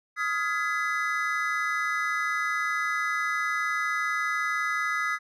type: chord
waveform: triangle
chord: F half-diminished seventh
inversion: third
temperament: just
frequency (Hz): 1257.2 / 1396.9 / 1676.3 / 2012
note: Eb6 / F6 / Ab6 / Cb7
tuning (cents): +18 / 0 / +16 / +32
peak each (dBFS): -28 / -33 / -30 / -28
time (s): 0.16-5.19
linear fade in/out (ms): 50
effects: none